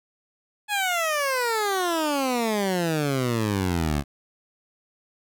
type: exponential sweep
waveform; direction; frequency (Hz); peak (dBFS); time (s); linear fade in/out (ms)
15% pulse; down; 851 to 69.3; -16; 0.68-4.04; 50
effects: none